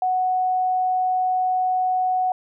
sine tone, 740 Hz, F#5, in tune, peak -18 dBFS, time 0.02-2.32 s, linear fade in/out 2 ms, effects none

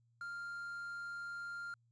triangle tone with quantisation, 1396.9 Hz, F6, in tune, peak -40 dBFS, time 0.21-1.74 s, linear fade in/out 2 ms, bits 10, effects added 117 Hz sine -70 dBFS peak until 1.91 s + resampled to 22050 Hz

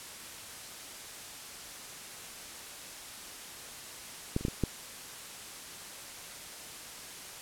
clicks, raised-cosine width 3 ms, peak -15 / -28 / -16 / -21 / -14 dBFS, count 5, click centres 4.364 / 4.41 / 4.451 / 4.483 / 4.637 s, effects white hiss -45 dBFS RMS until 7.41 s + low-pass 11000 Hz 12 dB/octave

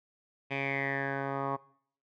10% pulse tone with low-pass filter sweep, 137.6 Hz, C#3, 12 cents flat, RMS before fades -33 dBFS, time 0.5-1.57 s, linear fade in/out 20 ms, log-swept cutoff 2600 to 1100 Hz, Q 8, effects noise-tail reverb RT60 0.6 s tail -21 dB re dry

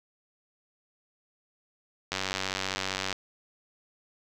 click train, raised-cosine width 0.2 ms, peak -12 dBFS, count 97, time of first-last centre 2.12-3.127 s, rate 95.3 Hz, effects none

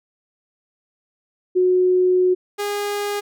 sine / sawtooth tone pair in turn, 365.8 / 409.7 Hz, F#4 / G#4, -20 / -24 cents, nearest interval major second, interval 196 cents, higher second, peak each -13 / -18 dBFS, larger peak first, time 1.55-2.35 / 2.58-3.21 s, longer first, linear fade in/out 20 ms, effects none

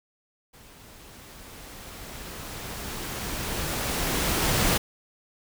pink noise with level ramp, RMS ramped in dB -51 to -22 dBFS, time 0.53-4.78 s, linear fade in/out 10 ms, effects none

